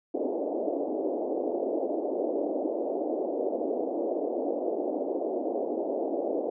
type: band-pass noise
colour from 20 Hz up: pink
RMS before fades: -30 dBFS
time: 0.14-6.5 s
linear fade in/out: 10 ms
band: 280 to 690 Hz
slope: 48 dB/octave
effects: none